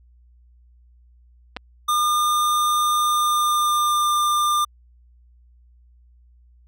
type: clicks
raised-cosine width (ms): 0.3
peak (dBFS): -15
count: 2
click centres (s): 1.565 / 1.569
type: tone with pitch glide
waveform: square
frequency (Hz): 1208 to 1197.6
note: D6 to D6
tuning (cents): +48 to +33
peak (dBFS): -18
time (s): 1.88-4.65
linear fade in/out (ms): 10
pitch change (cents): -15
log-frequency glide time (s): 2.93-4.1
effects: added 60 Hz sine -50 dBFS peak until 6.67 s